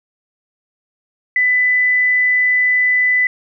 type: tone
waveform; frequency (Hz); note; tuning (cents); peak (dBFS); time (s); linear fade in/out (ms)
sine; 1997; B6; +19; -11; 1.36-3.27; 2
effects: none